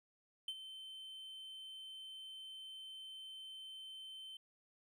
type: tone with ADSR envelope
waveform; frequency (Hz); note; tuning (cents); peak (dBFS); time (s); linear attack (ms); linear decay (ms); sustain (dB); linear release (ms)
triangle; 3086; G7; -28; -36; 0.48-4.37; 3; 52; -11; 3
effects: none